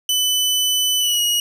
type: tone with pitch glide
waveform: sawtooth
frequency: 3000 to 2896 Hz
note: F#7 to F#7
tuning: +23 to -38 cents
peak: -13 dBFS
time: 0.09-1.4 s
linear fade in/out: 2 ms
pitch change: -61 cents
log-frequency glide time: 0.99-1.21 s
effects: none